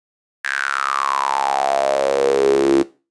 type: tone with high-pass filter sweep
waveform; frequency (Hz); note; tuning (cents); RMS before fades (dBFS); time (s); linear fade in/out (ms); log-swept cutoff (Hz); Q
sawtooth; 68.5; C#2; -20; -18; 0.44-2.83; 10; 1700 to 320; 8.9
effects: noise-tail reverb RT60 0.3 s tail -17 dB re dry + resampled to 22050 Hz